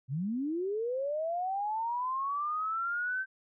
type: linear sweep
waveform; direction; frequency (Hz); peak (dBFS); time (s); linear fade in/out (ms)
sine; up; 120.4 to 1557; -30; 0.08-3.26; 50
effects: none